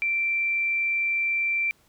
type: tone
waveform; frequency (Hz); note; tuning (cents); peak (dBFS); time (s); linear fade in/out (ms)
sine; 2349; D7; 0; -22; 0.02-1.71; 0
effects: pink hiss -62 dBFS RMS until 1.88 s